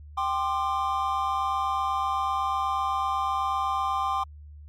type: chord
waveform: triangle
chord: G suspended fourth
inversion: none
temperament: equal with one note detuned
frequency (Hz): 784 / 1046.5 / 1194.5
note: G5 / C6 / D6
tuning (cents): 0 / 0 / +29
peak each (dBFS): -27 / -26 / -27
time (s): 0.17-4.24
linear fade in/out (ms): 10
effects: added 74 Hz sine -42 dBFS peak until 4.68 s + MP3 96 kbps